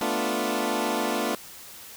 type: chord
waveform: 15% pulse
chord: B half-diminished seventh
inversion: third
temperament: equal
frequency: 220 / 246.9 / 293.7 / 349.2 Hz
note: A3 / B3 / D4 / F4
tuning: 0 / 0 / 0 / 0 cents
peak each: -24 dBFS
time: 0.01-1.35 s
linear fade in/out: 2 ms
effects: white hiss -44 dBFS RMS until 1.96 s